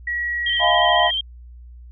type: tone with pitch glide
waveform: sine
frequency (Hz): 1918 to 1903.7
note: A#6 to A#6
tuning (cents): +49 to +36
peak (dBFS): -21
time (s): 0.07-1.11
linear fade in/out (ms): 5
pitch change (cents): -13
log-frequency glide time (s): 0.21-0.95
type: tone with vibrato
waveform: sine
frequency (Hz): 3153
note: G7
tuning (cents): +9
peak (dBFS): -20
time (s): 0.46-1.21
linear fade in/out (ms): 5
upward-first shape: square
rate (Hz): 14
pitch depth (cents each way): 30
type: chord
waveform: sine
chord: F half-diminished seventh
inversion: third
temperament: just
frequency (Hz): 628.6 / 698.5 / 838.1 / 1005.8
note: Eb5 / F5 / Ab5 / Cb6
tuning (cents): +18 / 0 / +16 / +31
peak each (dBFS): -22 / -18 / -23 / -21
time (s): 0.59-1.11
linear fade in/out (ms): 50
effects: added 60 Hz sine -38 dBFS peak until 1.91 s